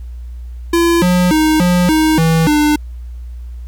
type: tone with pitch steps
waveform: square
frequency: 339.5 / 179.5 / 311.3 / 178.1 / 313.1 / 162.6 / 299.2 Hz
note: F4 / F3 / D#4 / F3 / D#4 / E3 / D4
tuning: -49 / +48 / +1 / +34 / +11 / -23 / +32 cents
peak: -10 dBFS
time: 0.73-2.76 s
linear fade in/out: 5 ms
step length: 290 ms
effects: added 60 Hz sine -25 dBFS peak until 3.67 s + pink hiss -55 dBFS RMS until 3.67 s